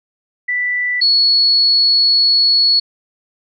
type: tone pair in turn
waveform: sine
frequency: 1975.5 / 4380 Hz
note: B6 / C#8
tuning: 0 / -22 cents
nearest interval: octave + major second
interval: 1378 cents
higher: second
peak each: -15 / -9 dBFS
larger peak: second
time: 0.48-1.01 / 1.01-2.8 s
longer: second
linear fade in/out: 10 ms
effects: none